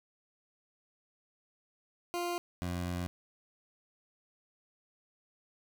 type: tone pair in turn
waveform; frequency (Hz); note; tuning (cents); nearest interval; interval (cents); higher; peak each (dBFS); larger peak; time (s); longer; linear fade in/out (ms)
20% pulse; 349.2 / 88.49; F4 / F2; 0 / +23; 2 octaves; 2377; first; -28 / -29; first; 2.14-2.38 / 2.62-3.07; second; 0
effects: none